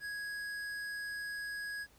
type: tone with tanh clipping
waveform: sine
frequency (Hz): 1661.2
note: G#6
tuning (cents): 0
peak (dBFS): -40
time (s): 0-1.87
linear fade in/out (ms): 50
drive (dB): 14
effects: added 60 Hz sine -70 dBFS peak until 1.98 s + pink hiss -65 dBFS RMS until 1.98 s